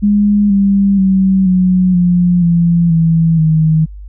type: tone with pitch steps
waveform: sine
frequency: 205.6 / 198.02 / 190.73 / 183.7 / 176.93 / 170.41 / 164.13 / 158.08 Hz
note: G#3 / G3 / G3 / F#3 / F3 / F3 / E3 / D#3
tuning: -17 / +18 / -47 / -12 / +23 / -42 / -7 / +28 cents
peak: -7 dBFS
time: 0.02-3.86 s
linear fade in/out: 20 ms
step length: 480 ms
effects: added 50 Hz sine -27 dBFS peak until 4.08 s